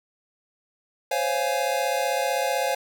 square chord, Db major seventh, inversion third, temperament equal with one note detuned, 518.7 / 554.4 / 698.5 / 830.6 Hz, C5 / Db5 / F5 / Ab5, -15 / 0 / 0 / 0 cents, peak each -29 dBFS, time 1.11-2.75 s, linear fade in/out 5 ms, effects none

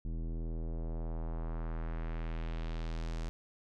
square tone with low-pass filter sweep, 40.84 Hz, E1, 15 cents flat, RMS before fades -37 dBFS, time 0.05-3.29 s, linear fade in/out 0 ms, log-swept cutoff 260 to 6900 Hz, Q 1.2, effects none

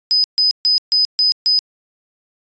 sine tone bursts, 5010 Hz, D#8, 11 cents sharp, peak -11 dBFS, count 6, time 0.11-1.59 s, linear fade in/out 0 ms, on 130 ms, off 140 ms, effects resampled to 16000 Hz

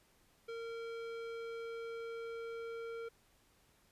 square tone with low-pass filter sweep, 460 Hz, A#4, 23 cents flat, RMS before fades -44 dBFS, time 0.48-3.09 s, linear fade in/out 10 ms, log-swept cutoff 3500 to 2200 Hz, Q 0.82, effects pink hiss -70 dBFS RMS until 3.91 s + resampled to 32000 Hz

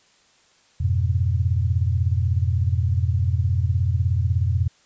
sine chord, F diminished, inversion none, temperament equal, 87.31 / 103.83 / 123.47 Hz, F2 / Ab2 / Cb3, 0 / 0 / 0 cents, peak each -20 / -24 / -24 dBFS, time 0.8-4.68 s, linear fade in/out 10 ms, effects white hiss -58 dBFS RMS until 4.85 s + resampled to 16000 Hz

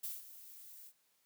violet noise with ADSR envelope, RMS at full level -40 dBFS, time 0.03-0.93 s, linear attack 10 ms, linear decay 180 ms, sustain -14 dB, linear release 62 ms, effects white hiss -75 dBFS RMS until 1.25 s + high-pass 150 Hz 12 dB/octave

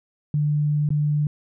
sine tone with dropouts, 148.5 Hz, D3, 20 cents sharp, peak -18 dBFS, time 0.34-1.27 s, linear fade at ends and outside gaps 2 ms, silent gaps 0.89-0.904 s, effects none

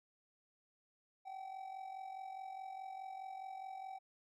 triangle tone with amplitude modulation, 766 Hz, G5, 40 cents flat, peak -40 dBFS, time 1.25-3.99 s, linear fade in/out 20 ms, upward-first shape sine, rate 44.8 Hz, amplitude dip 65%, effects none

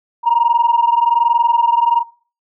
sine tone pair together, 932.3 / 953.5 Hz, A#5 / A#5, 0 / +39 cents, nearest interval unison, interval 39 cents, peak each -12 dBFS, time 0.23-2.04 s, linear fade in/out 50 ms, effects noise-tail reverb RT60 0.4 s tail -19 dB re dry + tanh soft clip ceiling -5 dBFS

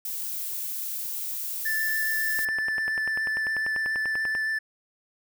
violet noise, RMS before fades -32 dBFS, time 0.05-2.45 s, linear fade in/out 2 ms
triangle tone with vibrato, 1760 Hz, A6, in tune, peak -23 dBFS, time 1.65-4.59 s, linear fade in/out 10 ms, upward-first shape triangle, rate 7.1 Hz, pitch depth 13 cents each way
click train, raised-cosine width 0.5 ms, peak -21 dBFS, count 21, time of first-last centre 2.39-4.351 s, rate 10.2 Hz
effects none

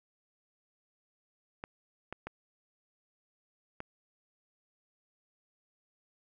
clicks, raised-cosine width 0.5 ms, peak -24 dBFS, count 4, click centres 1.639 / 2.126 / 2.27 / 3.804 s, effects none

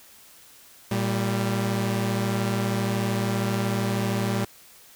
sawtooth tone pair together, 114.5 / 196.15 Hz, A#2 / G3, -31 / +1 cents, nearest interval major sixth, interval 932 cents, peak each -22 dBFS, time 0.91-4.45 s, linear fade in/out 5 ms, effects white hiss -51 dBFS RMS until 4.95 s

